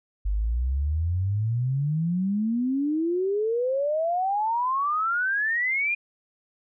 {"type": "exponential sweep", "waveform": "sine", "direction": "up", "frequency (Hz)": [48.08, 2456], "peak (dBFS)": -22, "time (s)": [0.25, 5.95], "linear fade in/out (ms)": 10, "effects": []}